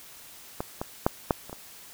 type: clicks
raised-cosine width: 1 ms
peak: -15 / -16 / -6 / -7 / -27 / -23 dBFS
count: 6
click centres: 0.605 / 0.815 / 1.065 / 1.308 / 1.496 / 1.529 s
effects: white hiss -48 dBFS RMS until 1.93 s